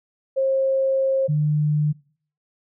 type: tone pair in turn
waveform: sine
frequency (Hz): 535 / 150.13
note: C5 / D3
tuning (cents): +38 / +38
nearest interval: octave + minor seventh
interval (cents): 2200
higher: first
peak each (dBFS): -17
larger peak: neither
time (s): 0.36-1.28 / 1.28-1.93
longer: first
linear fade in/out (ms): 20
effects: noise-tail reverb RT60 0.5 s tail -23 dB re dry